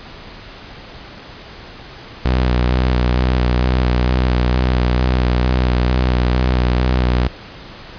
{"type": "tone with vibrato", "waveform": "sawtooth", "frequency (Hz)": 62.1, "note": "B1", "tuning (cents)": 10, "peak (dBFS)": -9, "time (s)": [2.25, 7.28], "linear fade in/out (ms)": 5, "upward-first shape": "square", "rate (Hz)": 2.2, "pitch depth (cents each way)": 24, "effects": ["pink hiss -36 dBFS RMS until 7.98 s", "resampled to 11025 Hz"]}